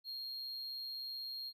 triangle tone, 4241 Hz, C8, 23 cents sharp, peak -40 dBFS, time 0.04-1.53 s, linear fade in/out 50 ms, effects none

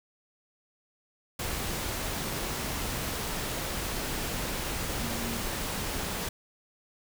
sine tone in noise, 233.1 Hz, A#3, in tune, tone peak -37 dBFS, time 5-5.41 s, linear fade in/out 5 ms, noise pink, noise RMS -33 dBFS, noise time 1.39-6.29 s, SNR -7 dB, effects none

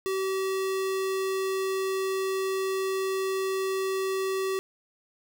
square tone, 382.8 Hz, G4, 41 cents flat, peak -27 dBFS, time 0.06-4.59 s, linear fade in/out 0 ms, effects none

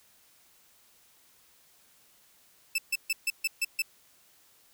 sawtooth tone bursts, 2637 Hz, E7, in tune, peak -22 dBFS, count 7, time 2.75-3.821 s, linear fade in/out 5 ms, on 33 ms, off 140 ms, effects white hiss -62 dBFS RMS until 4.73 s

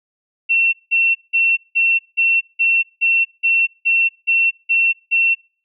sine tone bursts, 2709 Hz, E7, 47 cents sharp, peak -12 dBFS, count 12, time 0.49-5.35 s, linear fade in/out 20 ms, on 240 ms, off 180 ms, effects noise-tail reverb RT60 0.4 s tail -24 dB re dry

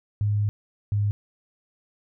sine tone pair in turn, 103.83 / 102.93 Hz, G#2 / G#2, 0 / -15 cents, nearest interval unison, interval 15 cents, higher first, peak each -20 dBFS, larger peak neither, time 0.21-0.49 / 0.92-1.11 s, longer first, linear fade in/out 0 ms, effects none

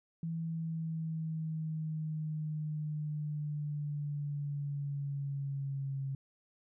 sine linear sweep, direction down, 164.81 to 135.8 Hz, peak -34 dBFS, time 0.23-6.15 s, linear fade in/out 2 ms, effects none

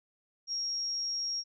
sine tone, 5588 Hz, F8, in tune, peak -31 dBFS, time 0.47-1.44 s, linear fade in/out 50 ms, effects none

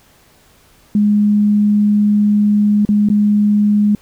sine tone with dropouts, 207.7 Hz, G#3, in tune, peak -9 dBFS, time 0.95-3.95 s, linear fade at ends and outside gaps 2 ms, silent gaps 2.851-2.889 / 3.088-3.1 s, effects pink hiss -50 dBFS RMS until 4.01 s

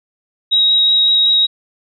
sine tone with vibrato, 3810 Hz, A#7, 37 cents sharp, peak -9 dBFS, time 0.51-1.47 s, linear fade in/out 20 ms, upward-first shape sine, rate 5.4 Hz, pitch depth 9 cents each way, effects none

